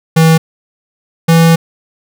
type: tone pair in turn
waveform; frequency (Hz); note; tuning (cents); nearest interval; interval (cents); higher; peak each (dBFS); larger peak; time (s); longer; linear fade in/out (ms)
square; 161.7 / 165.19; E3 / E3; -33 / +4; unison; 37; second; -5; neither; 0.16-0.38 / 1.28-1.56; second; 10
effects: none